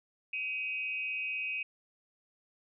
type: tone with amplitude modulation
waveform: sine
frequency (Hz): 2524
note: D#7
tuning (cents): +24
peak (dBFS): -29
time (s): 0.33-1.63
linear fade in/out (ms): 5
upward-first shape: sine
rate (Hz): 236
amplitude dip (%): 80
effects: none